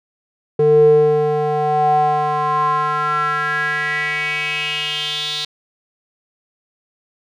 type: tone with band-pass filter sweep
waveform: square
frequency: 150 Hz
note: D3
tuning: 37 cents sharp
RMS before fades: -17 dBFS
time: 0.59-5.45 s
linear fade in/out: 5 ms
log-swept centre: 400 to 3900 Hz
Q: 5.9
effects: none